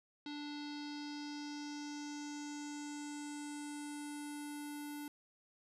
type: tone with low-pass filter sweep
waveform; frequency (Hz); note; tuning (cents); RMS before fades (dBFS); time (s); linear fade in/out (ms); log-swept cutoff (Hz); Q
square; 293.3; D4; -2; -45; 0.26-5.08; 2; 4100 to 12000; 4.1
effects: none